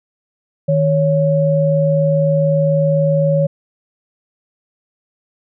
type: tone pair together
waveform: sine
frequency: 156.3 / 557 Hz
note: D#3 / C#5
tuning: +8 / +8 cents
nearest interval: octave + minor seventh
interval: 2200 cents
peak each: -14 dBFS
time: 0.68-3.47 s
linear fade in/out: 10 ms
effects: none